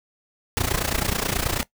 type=noise with amplitude modulation; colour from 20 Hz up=pink; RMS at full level=-21 dBFS; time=0.57-1.63 s; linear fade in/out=0 ms; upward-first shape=sine; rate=29.3 Hz; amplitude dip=85%; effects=noise-tail reverb RT60 0.1 s tail -18 dB re dry